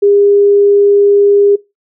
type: tone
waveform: sine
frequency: 404.9 Hz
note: G#4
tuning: 44 cents flat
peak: -5 dBFS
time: 0.02-1.56 s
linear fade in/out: 10 ms
effects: noise-tail reverb RT60 0.2 s tail -19 dB re dry